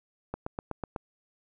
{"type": "click train", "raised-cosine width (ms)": 1, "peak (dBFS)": -19, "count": 6, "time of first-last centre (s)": [0.34, 0.962], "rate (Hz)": 8.04, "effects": []}